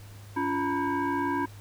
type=tone with frequency modulation; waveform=sine; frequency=348.2 Hz; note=F4; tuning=5 cents flat; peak=-25 dBFS; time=0.36-1.46 s; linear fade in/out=10 ms; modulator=631 Hz; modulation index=1.7; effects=added 102 Hz sine -44 dBFS peak until 1.6 s + pink hiss -53 dBFS RMS until 1.6 s